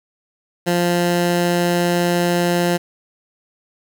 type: tone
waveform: 15% pulse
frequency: 174.61 Hz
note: F3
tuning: in tune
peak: -9 dBFS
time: 0.66-2.78 s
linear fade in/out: 20 ms
effects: 8-bit